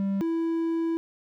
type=tone pair in turn; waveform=triangle; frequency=196.3 / 330.1 Hz; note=G3 / E4; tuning=+3 / +2 cents; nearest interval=major sixth; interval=899 cents; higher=second; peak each=-22 dBFS; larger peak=neither; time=0-0.21 / 0.21-0.97 s; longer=second; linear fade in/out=0 ms; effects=none